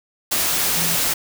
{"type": "tone in noise", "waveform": "sine", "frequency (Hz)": 167.4, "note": "E3", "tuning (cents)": 27, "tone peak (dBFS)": -28, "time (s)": [0.76, 0.96], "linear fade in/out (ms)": 10, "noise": "white", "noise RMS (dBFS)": -20, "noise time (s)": [0.31, 1.14], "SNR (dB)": -11, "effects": []}